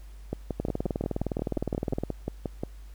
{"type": "two click trains", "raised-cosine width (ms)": 2, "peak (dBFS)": [-15, -16], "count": [29, 14], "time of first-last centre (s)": [[0.6, 2.036], [0.33, 2.635]], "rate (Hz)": [19.5, 5.64], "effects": ["added 50 Hz sine -42 dBFS peak until 2.94 s", "pink hiss -60 dBFS RMS until 2.94 s"]}